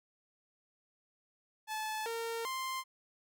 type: tone with pitch steps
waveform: sawtooth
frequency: 866 / 459.3 / 1048 Hz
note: A5 / A#4 / C6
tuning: -28 / -26 / +2 cents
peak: -32 dBFS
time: 1.67-2.84 s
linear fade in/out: 50 ms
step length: 390 ms
effects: none